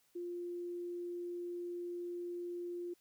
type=tone; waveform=sine; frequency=350 Hz; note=F4; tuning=4 cents sharp; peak=-39 dBFS; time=0.15-2.94 s; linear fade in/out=10 ms; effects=white hiss -73 dBFS RMS until 3 s